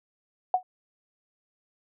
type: tone with exponential decay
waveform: sine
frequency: 737 Hz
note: F#5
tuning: 7 cents flat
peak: -15 dBFS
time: 0.54-0.63 s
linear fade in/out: 2 ms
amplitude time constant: 19 ms
effects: none